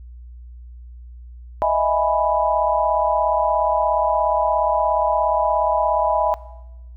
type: chord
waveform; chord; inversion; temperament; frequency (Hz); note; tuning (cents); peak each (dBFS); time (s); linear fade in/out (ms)
sine; E major seventh; third; equal; 622.3 / 659.3 / 830.6 / 987.8; D#5 / E5 / G#5 / B5; 0 / 0 / 0 / 0; -21; 1.62-6.34; 0
effects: noise-tail reverb RT60 1.0 s tail -19 dB re dry + added 60 Hz sine -36 dBFS peak until 6.96 s